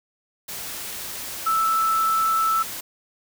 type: tone in noise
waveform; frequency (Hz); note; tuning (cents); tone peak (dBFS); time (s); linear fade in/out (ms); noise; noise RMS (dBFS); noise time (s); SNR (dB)
sine; 1318.5; E6; 0; -18; 1.46-2.63; 10; white; -33; 0.48-2.81; +12
effects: none